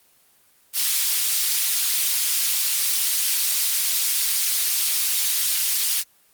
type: high-pass noise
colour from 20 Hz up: pink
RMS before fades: -21 dBFS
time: 0.73-6.04 s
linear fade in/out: 50 ms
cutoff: 4000 Hz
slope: 12 dB/octave
effects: white hiss -58 dBFS RMS until 6.33 s + Opus 24 kbps